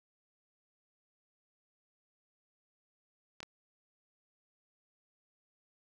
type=clicks; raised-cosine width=0.2 ms; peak=-26 dBFS; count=2; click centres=3.404 / 3.43 s; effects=none